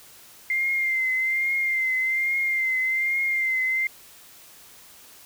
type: tone with vibrato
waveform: sine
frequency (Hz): 2093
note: C7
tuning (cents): 0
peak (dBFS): -21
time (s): 0.5-3.87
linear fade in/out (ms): 2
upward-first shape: triangle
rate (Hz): 1.2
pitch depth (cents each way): 45
effects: white hiss -49 dBFS RMS until 5.25 s